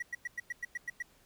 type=tone bursts; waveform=triangle; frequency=1930 Hz; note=B6; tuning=40 cents flat; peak=-32 dBFS; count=9; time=0-1.025 s; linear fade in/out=5 ms; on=25 ms; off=100 ms; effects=pink hiss -65 dBFS RMS until 1.25 s